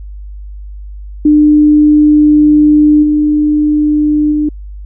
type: tone with level steps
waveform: sine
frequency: 299.9 Hz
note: D4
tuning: 36 cents sharp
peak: -3 / -7 / -9 dBFS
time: 1.25-4.49 s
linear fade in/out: 5 ms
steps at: 3.02 / 4.31 s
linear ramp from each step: 20 ms
effects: added 50 Hz sine -24 dBFS peak until 4.85 s